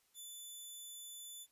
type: tone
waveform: 10% pulse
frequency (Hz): 3500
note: A7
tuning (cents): -10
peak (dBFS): -40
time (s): 0.14-1.47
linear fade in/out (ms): 50
effects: white hiss -75 dBFS RMS until 1.51 s + resampled to 32000 Hz